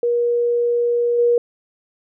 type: tone with level steps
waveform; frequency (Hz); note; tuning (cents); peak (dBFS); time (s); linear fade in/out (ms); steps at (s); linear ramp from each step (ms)
sine; 477.1; A#4; +40; -15 / -12; 0.03-1.38; 2; 1.18; 10
effects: none